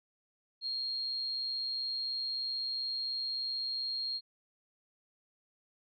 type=tone; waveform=sine; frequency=4241 Hz; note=C8; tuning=23 cents sharp; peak=-33 dBFS; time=0.61-4.21 s; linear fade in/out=50 ms; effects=none